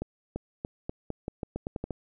accelerating click train, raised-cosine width 2 ms, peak -19 dBFS, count 12, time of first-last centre 0.02-1.907 s, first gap 340 ms, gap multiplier 0.85, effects none

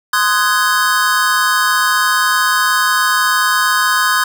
square chord, Ab dominant seventh, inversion first, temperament just, 1038.3 / 1245.9 / 1495.1 / 1661.2 Hz, C6 / Eb6 / Gb6 / Ab6, -14 / +2 / +18 / 0 cents, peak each -18 dBFS, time 0.13-4.24 s, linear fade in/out 5 ms, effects none

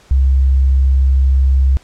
sine tone, 66.6 Hz, C2, 31 cents sharp, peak -8 dBFS, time 0.11-1.77 s, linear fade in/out 0 ms, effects pink hiss -47 dBFS RMS until 1.83 s + low-pass 8000 Hz 12 dB/octave

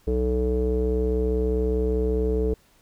square tone with low-pass filter, 62.4 Hz, B1, 19 cents sharp, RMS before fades -23 dBFS, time 0.07-2.54 s, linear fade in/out 5 ms, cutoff 430 Hz, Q 7.1, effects pink hiss -60 dBFS RMS until 2.81 s

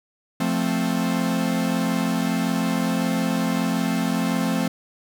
45% pulse chord, F major, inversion none, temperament equal, 174.61 / 220 / 261.6 Hz, F3 / A3 / C4, 0 / 0 / 0 cents, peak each -25 dBFS, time 0.4-4.68 s, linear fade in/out 5 ms, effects none

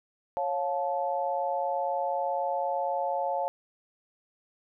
sine tone cluster, 551 / 707 / 871 Hz, C#5 / F5 / A5, -11 / +21 / -18 cents, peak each -31 dBFS, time 0.37-3.48 s, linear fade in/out 0 ms, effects none

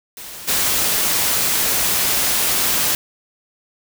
white noise with level steps, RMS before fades -34 / -18 dBFS, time 0.17-2.95 s, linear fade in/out 2 ms, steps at 0.47 s, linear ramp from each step 20 ms, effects none

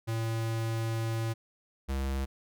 square tone pair in turn, 113.2 / 67.31 Hz, A2 / C2, +50 / +50 cents, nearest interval major sixth, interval 900 cents, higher first, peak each -30 / -30 dBFS, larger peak neither, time 0.07-1.34 / 1.88-2.26 s, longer first, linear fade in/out 20 ms, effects none

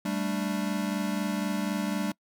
square chord, G suspended second, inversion none, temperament equal, 196 / 220 / 293.7 Hz, G3 / A3 / D4, 0 / 0 / 0 cents, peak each -31 / -34 / -34 dBFS, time 0.05-2.12 s, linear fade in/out 5 ms, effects noise-tail reverb RT60 0.1 s tail -25 dB re dry

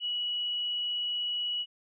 sine tone, 2929 Hz, F#7, 18 cents flat, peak -29 dBFS, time 0-1.66 s, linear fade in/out 50 ms, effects none

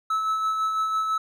triangle tone with tremolo, 1302 Hz, E6, 22 cents flat, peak -19 dBFS, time 0.1-1.18 s, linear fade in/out 5 ms, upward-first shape sine, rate 6 Hz, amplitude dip 35%, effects none

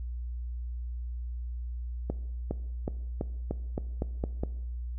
accelerating click train, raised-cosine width 2 ms, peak -17 dBFS, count 9, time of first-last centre 2.1-4.435 s, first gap 410 ms, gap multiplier 0.9, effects noise-tail reverb RT60 0.9 s tail -18 dB re dry + added 60 Hz sine -33 dBFS peak until 4.98 s

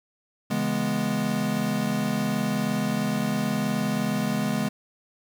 square chord, C# minor seventh, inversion none, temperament equal, 138.59 / 164.81 / 207.7 / 246.9 Hz, C#3 / E3 / G#3 / B3, 0 / 0 / 0 / 0 cents, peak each -33 / -33 / -27 / -30 dBFS, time 0.5-4.69 s, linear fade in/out 10 ms, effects 9-bit

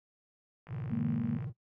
click train, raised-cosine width 0.5 ms, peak -36 dBFS, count 42, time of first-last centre 0.67-1.444 s, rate 53 Hz
triangle tone with vibrato, 131.9 Hz, C3, 14 cents sharp, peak -33 dBFS, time 0.68-1.53 s, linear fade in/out 50 ms, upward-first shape square, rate 19 Hz, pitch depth 270 cents each way
sine chord, D# suspended fourth, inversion none, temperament equal, 155.56 / 207.7 / 233.1 Hz, D#3 / G#3 / A#3, 0 / 0 / 0 cents, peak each -37 / -37 / -32 dBFS, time 0.9-1.38 s, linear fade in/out 20 ms
effects noise-tail reverb RT60 0.1 s tail -18 dB re dry

